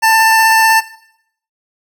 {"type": "tone with vibrato", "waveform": "25% pulse", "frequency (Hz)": 890, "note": "A5", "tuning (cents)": 20, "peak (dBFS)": -4, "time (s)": [0.02, 0.81], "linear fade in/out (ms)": 20, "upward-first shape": "sine", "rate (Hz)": 16, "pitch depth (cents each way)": 9, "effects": ["noise-tail reverb RT60 0.7 s tail -17 dB re dry"]}